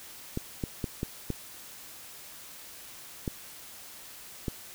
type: clicks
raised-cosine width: 3 ms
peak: -17 dBFS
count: 7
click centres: 0.374 / 0.638 / 0.842 / 1.031 / 1.303 / 3.278 / 4.482 s
effects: white hiss -47 dBFS RMS until 4.74 s